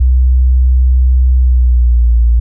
sine tone with pitch glide, 63.4 to 58.14 Hz, B1 to A#1, +46 to -4 cents, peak -5 dBFS, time 0-2.4 s, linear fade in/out 10 ms, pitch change -150 cents, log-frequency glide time 1.36-2.15 s, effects none

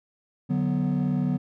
triangle chord, B minor, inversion first, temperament equal, 146.83 / 185 / 246.9 Hz, D3 / F#3 / B3, 0 / 0 / 0 cents, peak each -24 dBFS, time 0.49-1.38 s, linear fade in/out 20 ms, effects tanh soft clip ceiling -14 dBFS

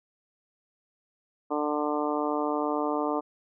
harmonic tone, 148.9 Hz, D3, 24 cents sharp, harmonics 2 / 3 / 4 / 5 / 6 / 7 / 8, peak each -30 / -32 / -33 / -34 / -35 / -35 / -36 dBFS, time 1.5-3.21 s, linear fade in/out 20 ms, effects none

